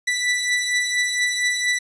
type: beating tone pair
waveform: sawtooth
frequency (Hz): 1969 / 1973.3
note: B6 / B6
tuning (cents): -6 / -2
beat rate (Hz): 4.3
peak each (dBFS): -22 / -17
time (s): 0.07-1.79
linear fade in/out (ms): 10
effects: resampled to 22050 Hz